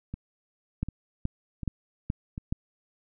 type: two click trains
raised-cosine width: 5 ms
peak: -22 / -15 dBFS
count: 4 / 5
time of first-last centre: 0.14-2.379 / 0.83-2.525 s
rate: 1.34 / 2.36 Hz
effects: none